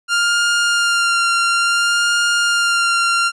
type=tone with vibrato; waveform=sawtooth; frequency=1396.9 Hz; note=F6; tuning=in tune; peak=-10 dBFS; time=0.08-3.32 s; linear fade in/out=50 ms; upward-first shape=sine; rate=0.58 Hz; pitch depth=18 cents each way; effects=resampled to 22050 Hz